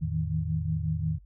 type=tone cluster; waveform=sine; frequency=84.7 / 111 / 155.7 / 161.3 Hz; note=E2 / A2 / D#3 / E3; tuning=+48 / +16 / +2 / -37 cents; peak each=-32 / -35 / -29 / -34 dBFS; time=0.01-1.19 s; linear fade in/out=20 ms; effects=noise-tail reverb RT60 0.1 s tail -26 dB re dry + added 50 Hz sine -50 dBFS peak until 1.25 s